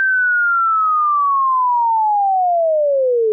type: linear sweep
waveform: sine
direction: down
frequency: 1568 to 422.5 Hz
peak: -12 dBFS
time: 0-3.32 s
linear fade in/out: 0 ms
effects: none